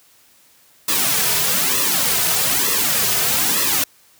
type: noise with flanger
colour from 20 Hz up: white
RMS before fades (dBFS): -18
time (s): 0.88-3.84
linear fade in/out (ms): 5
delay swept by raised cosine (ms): 1.3 to 3.7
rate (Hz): 1.1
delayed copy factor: -0.85
effects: white hiss -53 dBFS RMS until 4.19 s + high-pass 60 Hz 12 dB/octave